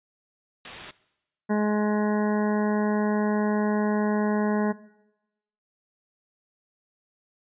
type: noise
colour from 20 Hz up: white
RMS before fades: -36 dBFS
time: 0.65-0.91 s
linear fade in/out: 2 ms
type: harmonic tone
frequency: 210.3 Hz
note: G#3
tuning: 22 cents sharp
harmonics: 1 / 2 / 3 / 4 / 5 / 7 / 8 / 9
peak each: -22 / -28 / -32 / -34 / -36 / -39 / -40 / -41 dBFS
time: 1.49-4.73 s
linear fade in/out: 20 ms
effects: noise-tail reverb RT60 0.9 s tail -19 dB re dry + resampled to 8000 Hz